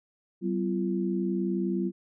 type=tone cluster; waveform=sine; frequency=190.7 / 250.3 / 341.7 Hz; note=G3 / B3 / F4; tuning=-47 / +23 / -38 cents; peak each=-28 / -34 / -30 dBFS; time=0.41-1.92 s; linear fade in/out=50 ms; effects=none

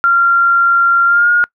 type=tone with pitch glide; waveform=sine; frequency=1382 to 1429.1 Hz; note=F6 to F6; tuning=-19 to +39 cents; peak=-7 dBFS; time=0.04-1.44 s; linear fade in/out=0 ms; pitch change=+58 cents; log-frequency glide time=1.06-1.3 s; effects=noise-tail reverb RT60 0.1 s tail -25 dB re dry

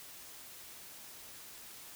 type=silence; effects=white hiss -51 dBFS RMS until 1.95 s

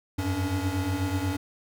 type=tone cluster; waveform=square; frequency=89.9 / 98.1 / 284 Hz; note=F#2 / G2 / C#4; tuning=-49 / +2 / +42 cents; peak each=-31 dBFS; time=0.18-1.37 s; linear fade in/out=10 ms; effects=none

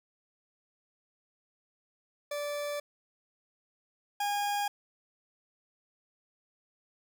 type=tone pair in turn; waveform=40% pulse; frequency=583 / 817.4 Hz; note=D5 / G#5; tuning=-13 / -28 cents; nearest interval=tritone; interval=585 cents; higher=second; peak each=-32 / -28 dBFS; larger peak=second; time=2.31-2.8 / 4.2-4.68 s; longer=first; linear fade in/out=5 ms; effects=11-bit

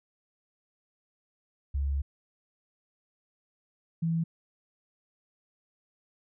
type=tone pair in turn; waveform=sine; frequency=69.7 / 164.92 Hz; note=C#2 / E3; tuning=+10 / +1 cents; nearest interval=octave + minor third; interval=1491 cents; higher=second; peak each=-26 / -25 dBFS; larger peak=second; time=1.74-2.02 / 4.02-4.24 s; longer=first; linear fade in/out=10 ms; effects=none

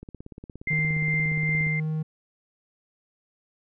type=click train; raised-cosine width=3 ms; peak=-27 dBFS; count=29; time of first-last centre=0.03-1.667 s; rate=17.1 Hz
type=tone with tremolo; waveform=sine; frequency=2093 Hz; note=C7; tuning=in tune; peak=-23 dBFS; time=0.67-1.8 s; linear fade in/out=5 ms; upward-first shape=sine; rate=2.5 Hz; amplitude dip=35%
type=tone with pitch glide; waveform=triangle; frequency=155.56 to 156.46 Hz; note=D#3 to D#3; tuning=0 to +10 cents; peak=-23 dBFS; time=0.7-2.03 s; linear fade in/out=10 ms; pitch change=+10 cents; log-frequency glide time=1.81-1.89 s
effects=none

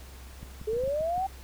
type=clicks; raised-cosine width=5 ms; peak=-29 dBFS; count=8; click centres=0.43 / 0.615 / 0.733 / 0.767 / 0.837 / 0.877 / 1.008 / 1.179 s
type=linear sweep; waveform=sine; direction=up; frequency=419 to 784 Hz; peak=-26 dBFS; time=0.67-1.27 s; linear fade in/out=10 ms
effects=added 65 Hz sine -44 dBFS peak until 1.43 s + pink hiss -51 dBFS RMS until 1.43 s

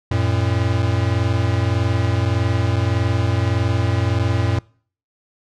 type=tone pair together; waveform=square; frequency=91.62 / 113.3 Hz; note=F#2 / A#2; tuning=-17 / -49 cents; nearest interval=major third; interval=368 cents; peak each=-20 dBFS; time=0.11-4.59 s; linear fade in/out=5 ms; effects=noise-tail reverb RT60 0.5 s tail -25 dB re dry + low-pass 5000 Hz 12 dB/octave

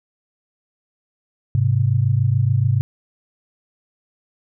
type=tone pair together; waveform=sine; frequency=103.82 / 130.81 Hz; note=G#2 / C3; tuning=0 / 0 cents; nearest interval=major third; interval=400 cents; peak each=-17 dBFS; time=1.55-2.81 s; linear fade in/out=0 ms; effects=none

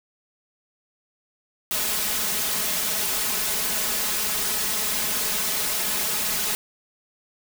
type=noise with comb filter; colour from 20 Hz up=white; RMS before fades=-25 dBFS; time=1.71-6.55 s; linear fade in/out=0 ms; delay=4.7 ms; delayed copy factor=+0.95; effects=none

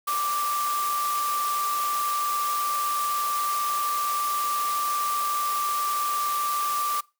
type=tone in noise; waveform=sine; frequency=1174.7 Hz; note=D6; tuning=in tune; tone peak=-24 dBFS; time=0.07-7.01 s; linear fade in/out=10 ms; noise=white; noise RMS=-33 dBFS; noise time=0.07-7.01 s; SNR=+6 dB; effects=noise-tail reverb RT60 0.3 s tail -24 dB re dry + high-pass 400 Hz 12 dB/octave

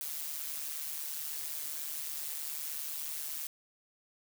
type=noise with amplitude modulation; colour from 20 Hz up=blue; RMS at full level=-36 dBFS; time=0.01-3.47 s; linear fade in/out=0 ms; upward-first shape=sine; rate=150 Hz; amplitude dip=65%; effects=none

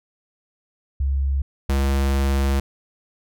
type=tone pair in turn; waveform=sine / square; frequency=68.4 / 68.4 Hz; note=C#2 / C#2; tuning=-23 / -23 cents; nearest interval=unison; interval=0 cents; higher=neither; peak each=-18 dBFS; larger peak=neither; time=1-1.42 / 1.69-2.6 s; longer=second; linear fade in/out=5 ms; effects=none

